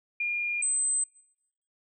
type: tone pair in turn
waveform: sine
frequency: 2415 / 8168 Hz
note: D7 / C9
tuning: +48 / -43 cents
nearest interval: octave + major sixth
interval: 2109 cents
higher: second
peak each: -26 / -24 dBFS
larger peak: second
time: 0.2-0.62 / 0.62-1.04 s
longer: neither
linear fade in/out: 5 ms
effects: noise-tail reverb RT60 0.8 s tail -22 dB re dry